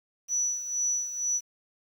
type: tone with tremolo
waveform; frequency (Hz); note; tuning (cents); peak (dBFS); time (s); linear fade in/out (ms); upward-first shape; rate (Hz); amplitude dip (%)
sine; 5920; F#8; 0; -23; 0.28-1.41; 50; sine; 2.1; 70
effects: tanh soft clip ceiling -19 dBFS + 9-bit